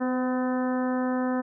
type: harmonic tone with a mistuned harmonic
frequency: 253.3 Hz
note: B3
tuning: 44 cents sharp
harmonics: 1 / 2 / 3 / 4 / 5 / 6 / 7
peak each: -25 / -31 / -35 / -37 / -39 / -41 / -42 dBFS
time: 0-1.42 s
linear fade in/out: 20 ms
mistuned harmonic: 2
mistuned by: +19 cents
effects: none